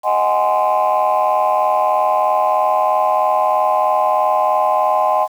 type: chord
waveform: sine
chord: Ab dominant seventh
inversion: second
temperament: just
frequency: 623 / 747.5 / 830.6 / 1038.3 Hz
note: Eb5 / Gb5 / Ab5 / C6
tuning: +2 / +17 / 0 / -14 cents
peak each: -17 dBFS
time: 0.03-5.28 s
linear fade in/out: 50 ms
effects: tanh soft clip ceiling -6 dBFS + 7-bit